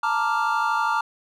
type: chord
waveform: triangle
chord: Bb major seventh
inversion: third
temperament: equal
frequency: 880 / 932.3 / 1174.7 / 1396.9 Hz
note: A5 / Bb5 / D6 / F6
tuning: 0 / 0 / 0 / 0 cents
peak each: -24 dBFS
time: 0.03-1.01 s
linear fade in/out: 5 ms
effects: none